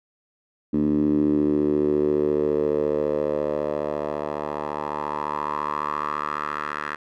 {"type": "tone with band-pass filter sweep", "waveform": "10% pulse", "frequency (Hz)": 74.5, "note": "D2", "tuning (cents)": 25, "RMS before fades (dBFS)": -24, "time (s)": [0.73, 6.96], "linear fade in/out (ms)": 10, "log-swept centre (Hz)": [260, 1500], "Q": 4.2, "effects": []}